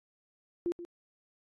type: tone with echo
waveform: sine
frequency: 346.2 Hz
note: F4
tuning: 15 cents flat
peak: -28 dBFS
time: 0.66-0.72 s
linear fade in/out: 0 ms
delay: 130 ms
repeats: 1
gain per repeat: -12 dB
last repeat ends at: 0.85 s
effects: AAC 32 kbps